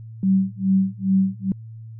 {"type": "tone with tremolo", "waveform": "sine", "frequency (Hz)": 191.6, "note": "G3", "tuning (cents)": -39, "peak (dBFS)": -13, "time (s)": [0.23, 1.52], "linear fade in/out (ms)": 2, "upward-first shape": "sine", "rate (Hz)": 2.4, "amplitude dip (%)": 100, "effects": ["added 112 Hz sine -35 dBFS peak until 1.99 s"]}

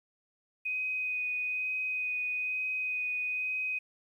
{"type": "tone with vibrato", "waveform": "sine", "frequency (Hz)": 2501, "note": "D#7", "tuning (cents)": 8, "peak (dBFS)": -30, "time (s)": [0.65, 3.79], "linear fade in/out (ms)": 10, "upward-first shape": "sine", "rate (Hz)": 1.1, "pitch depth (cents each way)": 11, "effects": ["11-bit"]}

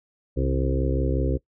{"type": "harmonic tone with a mistuned harmonic", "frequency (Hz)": 65.41, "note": "C2", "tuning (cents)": 0, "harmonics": [1, 2, 4, 5, 6, 7, 8], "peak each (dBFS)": [-24, -27, -30, -31, -32, -32, -33], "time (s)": [0.36, 1.38], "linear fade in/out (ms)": 20, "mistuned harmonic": 2, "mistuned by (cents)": 52, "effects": ["noise-tail reverb RT60 0.1 s tail -19 dB re dry"]}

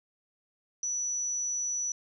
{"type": "tone", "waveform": "sine", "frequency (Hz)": 5920, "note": "F#8", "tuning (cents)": 0, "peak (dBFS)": -29, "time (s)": [0.83, 1.92], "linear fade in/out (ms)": 2, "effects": []}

